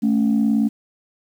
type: tone pair together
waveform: sine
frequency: 218.8 / 277.2 Hz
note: A3 / C#4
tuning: -9 / 0 cents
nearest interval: major third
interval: 409 cents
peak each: -15 / -19 dBFS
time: 0.02-0.69 s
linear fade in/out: 20 ms
effects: tanh soft clip ceiling -10 dBFS + 8-bit